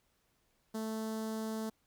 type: tone with notch filter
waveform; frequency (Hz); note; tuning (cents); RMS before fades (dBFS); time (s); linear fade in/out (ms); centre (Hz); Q
sawtooth; 220; A3; 0; -38; 0.74-1.7; 10; 2400; 0.81
effects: pink hiss -75 dBFS RMS until 1.86 s